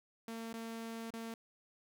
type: tone with dropouts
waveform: sawtooth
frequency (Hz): 227.4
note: A#3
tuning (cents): -43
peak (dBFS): -38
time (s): 0.28-1.34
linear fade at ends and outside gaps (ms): 2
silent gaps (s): 0.529-0.539 / 1.105-1.137
effects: none